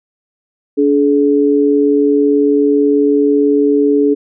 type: tone pair together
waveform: sine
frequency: 287.7 / 425.9 Hz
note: D4 / G#4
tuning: -36 / +44 cents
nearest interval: perfect fifth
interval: 680 cents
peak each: -11 dBFS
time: 0.77-4.15 s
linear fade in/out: 20 ms
effects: none